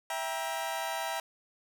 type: chord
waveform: sawtooth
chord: E diminished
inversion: none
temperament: just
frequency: 659.3 / 791.1 / 949.3 Hz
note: E5 / G5 / Bb5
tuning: 0 / +16 / +31 cents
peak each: -33 dBFS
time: 0.1-1.2 s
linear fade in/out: 2 ms
effects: none